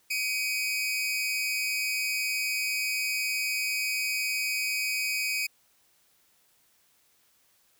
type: tone pair together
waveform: sawtooth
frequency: 2283 / 2502 Hz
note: D7 / D#7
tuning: -50 / +9 cents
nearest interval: major second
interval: 159 cents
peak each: -28 / -26 dBFS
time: 0.1-5.47 s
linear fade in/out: 10 ms
effects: white hiss -66 dBFS RMS until 7.79 s